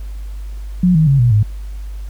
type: tone with pitch steps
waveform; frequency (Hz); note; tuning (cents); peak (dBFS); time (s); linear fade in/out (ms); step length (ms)
sine; 180 / 157.61 / 138 / 120.83 / 105.8; F#3 / D#3 / C#3 / B2 / G#2; -47 / +23 / -7 / -37 / +33; -8; 0.83-1.43; 5; 120
effects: added 50 Hz sine -24 dBFS peak until 2.09 s + pink hiss -48 dBFS RMS until 2.09 s